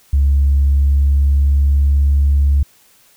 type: tone with pitch glide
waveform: sine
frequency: 69.8 to 70.53 Hz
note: C#2 to C#2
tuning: +13 to +31 cents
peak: -8 dBFS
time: 0.13-2.63 s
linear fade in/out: 5 ms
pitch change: +18 cents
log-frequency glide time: 0.56-2.12 s
effects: tanh soft clip ceiling -6 dBFS + white hiss -51 dBFS RMS until 3.16 s